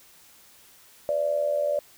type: tone with amplitude modulation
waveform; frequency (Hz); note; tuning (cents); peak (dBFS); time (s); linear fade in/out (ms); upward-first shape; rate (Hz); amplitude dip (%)
sine; 585; D5; -7; -19; 1.09-1.79; 0; sine; 81; 70
effects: white hiss -54 dBFS RMS until 1.97 s